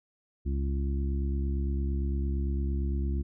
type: harmonic tone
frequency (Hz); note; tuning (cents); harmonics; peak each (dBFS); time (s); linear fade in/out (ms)
68.8; C#2; -12; 1 / 2 / 3 / 4 / 5; -27 / -39 / -38 / -42 / -41; 0.45-3.23; 20
effects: none